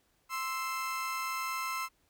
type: tone pair together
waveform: 30% pulse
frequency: 1046.5 / 1318.5 Hz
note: C6 / E6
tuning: 0 / 0 cents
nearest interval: major third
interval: 400 cents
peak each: -33 / -34 dBFS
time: 0.29-1.89 s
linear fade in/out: 50 ms
effects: pink hiss -72 dBFS RMS until 2.09 s